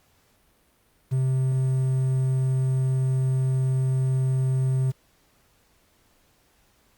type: tone with quantisation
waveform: triangle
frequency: 130.81 Hz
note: C3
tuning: in tune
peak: -18 dBFS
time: 1.11-4.92 s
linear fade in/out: 20 ms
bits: 8
effects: pink hiss -63 dBFS RMS until 6.97 s + Opus 48 kbps